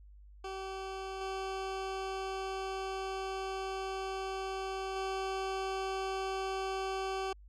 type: tone with level steps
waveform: 20% pulse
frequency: 383.5 Hz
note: G4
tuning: 38 cents flat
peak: -34 / -31 / -29 dBFS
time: 0.44-7.33 s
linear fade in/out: 5 ms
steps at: 1.21 / 4.96 s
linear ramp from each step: 2 ms
effects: added 50 Hz sine -52 dBFS peak until 7.48 s + low-pass 6000 Hz 12 dB/octave